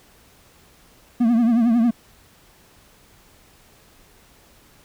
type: tone with vibrato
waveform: triangle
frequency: 233.1 Hz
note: A#3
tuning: in tune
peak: -12 dBFS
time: 1.2-1.91 s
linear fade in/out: 10 ms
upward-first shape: triangle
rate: 11 Hz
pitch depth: 110 cents each way
effects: pink hiss -53 dBFS RMS until 4.84 s